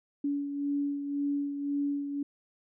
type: beating tone pair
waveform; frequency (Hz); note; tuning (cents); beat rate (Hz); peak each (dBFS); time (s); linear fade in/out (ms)
sine; 284.5 / 286.4; C#4 / D4; +45 / -43; 1.9; -29 / -38; 0.24-2.23; 5
effects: none